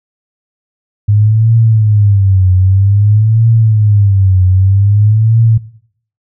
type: tone with vibrato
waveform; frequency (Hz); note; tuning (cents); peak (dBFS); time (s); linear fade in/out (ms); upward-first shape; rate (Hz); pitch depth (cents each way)
sine; 102.6; G#2; -21; -5; 1.08-5.58; 10; triangle; 0.52; 200
effects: noise-tail reverb RT60 0.6 s tail -18 dB re dry